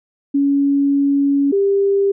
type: tone pair in turn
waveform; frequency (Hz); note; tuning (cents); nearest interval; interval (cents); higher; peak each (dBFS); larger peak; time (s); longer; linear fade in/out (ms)
sine; 280.5 / 396.7; C#4 / G4; +21 / +21; tritone; 600; second; -12; neither; 0.34-1.52 / 1.52-2.12; first; 10
effects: none

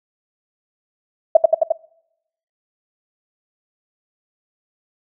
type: tone with echo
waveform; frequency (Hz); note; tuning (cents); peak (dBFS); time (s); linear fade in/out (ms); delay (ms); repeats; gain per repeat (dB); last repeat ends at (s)
sine; 647; E5; -32; -3; 1.35-1.37; 5; 88; 4; -2; 1.722
effects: noise-tail reverb RT60 0.8 s tail -23 dB re dry

